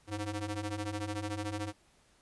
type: ring-modulated tone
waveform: sawtooth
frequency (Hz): 208.5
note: G#3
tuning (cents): +7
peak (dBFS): -28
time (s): 0.07-1.73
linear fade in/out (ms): 50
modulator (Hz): 111
effects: pink hiss -66 dBFS RMS until 2.21 s + resampled to 24000 Hz